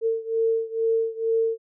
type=beating tone pair; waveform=sine; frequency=451.2 / 453.4 Hz; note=A4 / A#4; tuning=+44 / -48 cents; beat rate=2.2 Hz; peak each=-23 / -25 dBFS; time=0.01-1.58 s; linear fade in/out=50 ms; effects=none